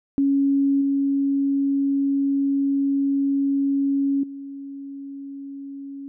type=tone with level steps; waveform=sine; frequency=277.2 Hz; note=C#4; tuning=in tune; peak=-16 / -18 / -32 dBFS; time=0.18-6.08 s; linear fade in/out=0 ms; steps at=0.81 / 4.23 s; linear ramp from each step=5 ms; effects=none